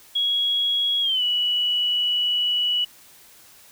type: tone with pitch glide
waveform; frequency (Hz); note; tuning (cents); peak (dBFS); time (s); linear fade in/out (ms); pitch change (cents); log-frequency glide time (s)
sine; 3322 to 2943; G#7 to F#7; 0 to -10; -19; 0.15-2.85; 10; -210; 1.01-1.23
effects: white hiss -50 dBFS RMS until 3.71 s